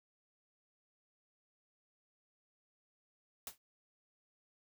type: noise with exponential decay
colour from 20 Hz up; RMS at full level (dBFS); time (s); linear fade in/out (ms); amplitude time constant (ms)
white; -40; 3.47-3.58; 1; 22
effects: none